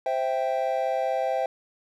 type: chord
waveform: triangle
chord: C major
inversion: none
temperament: equal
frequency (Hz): 523.3 / 659.3 / 784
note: C5 / E5 / G5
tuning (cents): 0 / 0 / 0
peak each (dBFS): -26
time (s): 0.06-1.46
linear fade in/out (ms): 2
effects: none